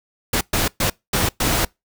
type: noise bursts at uneven times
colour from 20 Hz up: pink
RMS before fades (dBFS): -19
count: 5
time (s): 0.33-0.41 / 0.53-0.68 / 0.8-0.9 / 1.13-1.29 / 1.4-1.65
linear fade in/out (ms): 5
effects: noise-tail reverb RT60 0.2 s tail -25 dB re dry